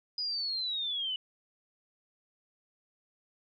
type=linear sweep; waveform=sine; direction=down; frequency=4979 to 2942 Hz; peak=-31 dBFS; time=0.18-1.16 s; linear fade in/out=2 ms; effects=none